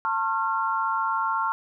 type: tone cluster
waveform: sine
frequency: 896 / 1082 / 1375 Hz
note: A5 / C#6 / F6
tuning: +31 / -42 / -27 cents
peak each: -27 dBFS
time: 0.05-1.52 s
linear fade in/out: 0 ms
effects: none